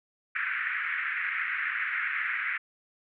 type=band-pass noise; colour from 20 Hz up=white; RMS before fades=-31 dBFS; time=0.35-2.58 s; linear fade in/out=10 ms; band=1400 to 2200 Hz; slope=48 dB/octave; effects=none